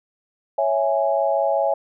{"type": "chord", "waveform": "sine", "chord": "C# minor", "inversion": "none", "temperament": "equal", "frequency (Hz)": [554.4, 659.3, 830.6], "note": ["C#5", "E5", "G#5"], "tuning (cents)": [0, 0, 0], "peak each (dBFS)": [-21, -21, -23], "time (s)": [0.58, 1.74], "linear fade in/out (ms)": 5, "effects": []}